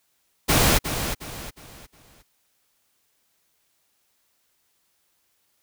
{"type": "noise with echo", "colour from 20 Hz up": "pink", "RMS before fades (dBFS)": -18, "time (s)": [0.48, 0.79], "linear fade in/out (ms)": 20, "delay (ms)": 360, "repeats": 4, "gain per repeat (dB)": -9, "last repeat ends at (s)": 2.23, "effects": ["white hiss -69 dBFS RMS until 5.62 s"]}